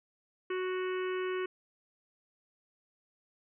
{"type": "harmonic tone", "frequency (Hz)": 370, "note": "F#4", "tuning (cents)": 0, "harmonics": [1, 3, 4, 5, 6, 7, 8], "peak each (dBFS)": [-32, -42, -44, -46, -48, -49, -50], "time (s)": [0.5, 1.46], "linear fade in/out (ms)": 5, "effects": []}